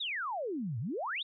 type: exponential two-way sweep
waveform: sine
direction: down then up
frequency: 3933 to 104.8 to 3933 Hz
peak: -33 dBFS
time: 0-1.23 s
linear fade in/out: 10 ms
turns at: 0.79 s
effects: none